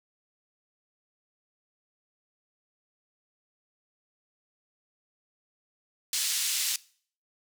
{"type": "band-pass noise", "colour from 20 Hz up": "white", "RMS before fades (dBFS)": -29, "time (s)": [6.13, 6.76], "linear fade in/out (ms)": 2, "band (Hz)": [3000, 8500], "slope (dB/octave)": 12, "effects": ["noise-tail reverb RT60 0.5 s tail -21 dB re dry"]}